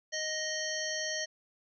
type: harmonic tone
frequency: 622.3 Hz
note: D#5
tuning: in tune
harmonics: 1 / 3 / 5 / 7 / 9 / 10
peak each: -39 / -37 / -42 / -41 / -39 / -41 dBFS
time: 0.12-1.26 s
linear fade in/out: 20 ms
effects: none